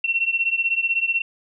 sine beating tone pair, 2712 / 2728 Hz, E7 / F7, +49 / -41 cents, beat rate 16 Hz, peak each -21 / -23 dBFS, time 0.04-1.22 s, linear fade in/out 5 ms, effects none

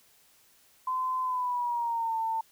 sine tone with pitch glide, 1026 to 898.4 Hz, C6 to A5, -34 to +36 cents, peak -27 dBFS, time 0.87-2.41 s, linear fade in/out 5 ms, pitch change -230 cents, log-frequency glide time 1.22-2.16 s, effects white hiss -62 dBFS RMS until 2.51 s

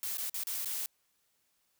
blue noise with dropouts, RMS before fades -36 dBFS, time 0.03-0.86 s, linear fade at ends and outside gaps 0 ms, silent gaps 0.171-0.182 / 0.296-0.343 / 0.435-0.47 / 0.647-0.657 s, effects white hiss -75 dBFS RMS until 1.79 s

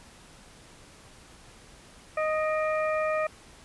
harmonic tone with a mistuned harmonic, 622.3 Hz, D#5, in tune, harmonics 1 / 2 / 3 / 4, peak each -26 / -31 / -36 / -37 dBFS, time 2.17-3.27 s, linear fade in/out 5 ms, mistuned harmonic 4, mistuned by -64 cents, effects pink hiss -52 dBFS RMS until 3.64 s + resampled to 24000 Hz

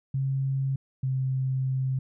sine tone pair in turn, 135 / 131.54 Hz, C#3 / C3, -45 / +10 cents, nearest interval unison, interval 45 cents, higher first, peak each -24 dBFS, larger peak neither, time 0.14-0.76 / 1.03-1.99 s, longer second, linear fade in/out 5 ms, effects none

